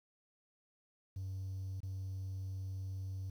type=tone with dropouts; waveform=triangle; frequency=95.4 Hz; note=G2; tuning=47 cents flat; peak=-36 dBFS; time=1.16-3.3 s; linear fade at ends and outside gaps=5 ms; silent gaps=1.804-1.83 s; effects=tanh soft clip ceiling -34 dBFS + 11-bit